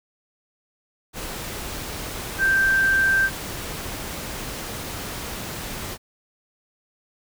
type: tone in noise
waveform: sine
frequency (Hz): 1568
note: G6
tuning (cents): 0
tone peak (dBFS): -16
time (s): 2.38-3.3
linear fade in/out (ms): 50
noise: pink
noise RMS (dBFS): -32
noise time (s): 1.13-5.98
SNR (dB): +13
effects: none